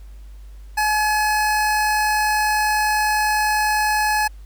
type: tone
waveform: 25% pulse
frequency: 850 Hz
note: G#5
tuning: 40 cents sharp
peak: -13 dBFS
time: 0.77-4.28 s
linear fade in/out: 10 ms
effects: added 50 Hz sine -36 dBFS peak until 4.45 s + pink hiss -57 dBFS RMS until 4.45 s